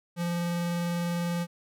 square tone with vibrato, 172.6 Hz, F3, 20 cents flat, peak -28 dBFS, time 0.16-1.47 s, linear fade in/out 50 ms, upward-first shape triangle, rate 20 Hz, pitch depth 20 cents each way, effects none

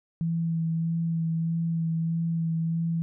sine tone with vibrato, 164.81 Hz, E3, in tune, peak -24 dBFS, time 0.21-3.02 s, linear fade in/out 0 ms, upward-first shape sine, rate 1.6 Hz, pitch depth 17 cents each way, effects none

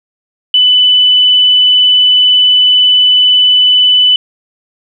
sine tone, 2994 Hz, F#7, 20 cents sharp, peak -4 dBFS, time 0.54-4.16 s, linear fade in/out 2 ms, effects none

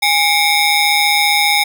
20% pulse ring-modulated tone, 1491 Hz, F#6, 13 cents sharp, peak -3 dBFS, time 0.02-1.64 s, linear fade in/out 10 ms, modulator 668 Hz, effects none

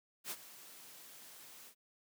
white noise with ADSR envelope, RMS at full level -40 dBFS, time 0.24-1.75 s, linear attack 68 ms, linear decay 46 ms, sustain -15 dB, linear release 78 ms, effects high-pass 150 Hz 12 dB/octave

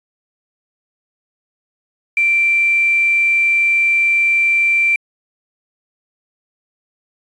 sine tone with quantisation, 2351 Hz, D7, 1 cent sharp, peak -11 dBFS, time 2.17-4.96 s, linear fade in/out 2 ms, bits 6, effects resampled to 22050 Hz

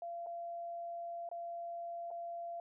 sine tone with dropouts, 685 Hz, F5, 34 cents flat, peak -40 dBFS, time 0.02-2.6 s, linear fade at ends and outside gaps 2 ms, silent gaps 0.263-0.268 / 1.29-1.314 / 2.106-2.112 s, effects none

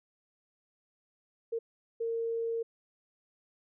sine tone bursts at uneven times, 458.9 Hz, A#4, 27 cents flat, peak -30 dBFS, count 2, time 1.52-1.59 / 2-2.63 s, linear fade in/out 10 ms, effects none

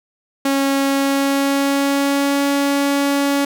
sawtooth tone with pitch glide, 274.9 to 281.2 Hz, C#4 to C#4, -14 to +25 cents, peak -11 dBFS, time 0.45-3.45 s, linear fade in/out 5 ms, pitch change +39 cents, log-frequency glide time 0.86-2.45 s, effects none

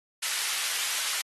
pink high-pass noise, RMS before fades -30 dBFS, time 0.22-1.22 s, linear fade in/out 10 ms, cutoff 1900 Hz, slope 12 dB/octave, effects AAC 32 kbps

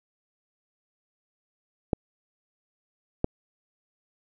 clicks, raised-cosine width 2 ms, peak -9 dBFS, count 2, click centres 1.932 / 3.244 s, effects none

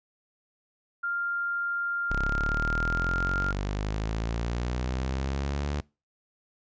sine tone, 1396.9 Hz, F6, in tune, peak -27 dBFS, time 1.03-3.52 s, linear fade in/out 10 ms
sawtooth linear sweep, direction up, 32.38 to 73.42 Hz, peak -24 dBFS, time 2.1-5.81 s, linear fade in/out 10 ms
effects noise-tail reverb RT60 0.3 s tail -25 dB re dry + resampled to 16000 Hz

